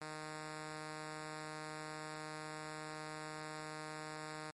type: tone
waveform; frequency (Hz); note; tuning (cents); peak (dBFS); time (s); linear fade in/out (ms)
5% pulse; 154.5; D#3; -12; -33; 0.01-4.51; 5
effects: MP3 48 kbps